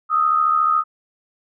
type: tone pair together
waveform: sine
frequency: 1244.5 / 1318.5 Hz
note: D#6 / E6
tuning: 0 / 0 cents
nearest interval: minor second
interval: 100 cents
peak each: -15 / -21 dBFS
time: 0.09-0.84 s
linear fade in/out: 50 ms
effects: none